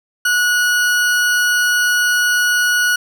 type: tone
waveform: 40% pulse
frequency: 1462 Hz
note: F#6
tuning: 21 cents flat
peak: -12 dBFS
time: 0.25-2.96 s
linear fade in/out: 5 ms
effects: none